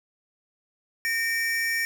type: tone pair together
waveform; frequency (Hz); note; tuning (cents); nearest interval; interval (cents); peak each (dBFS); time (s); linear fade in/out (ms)
square; 1834 / 2311; A#6 / D7; -29 / -28; major third; 401; -26 / -30; 1.05-1.85; 0
effects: 8-bit